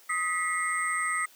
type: tone cluster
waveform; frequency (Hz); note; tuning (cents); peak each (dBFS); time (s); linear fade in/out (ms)
sine; 1260 / 1952 / 2127 / 8290; D#6 / B6 / C7 / C9; +21 / -21 / +28 / -17; -30 / -30 / -34 / -36; 0.09-1.26; 10
effects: white hiss -56 dBFS RMS until 1.35 s + high-pass 300 Hz 12 dB/octave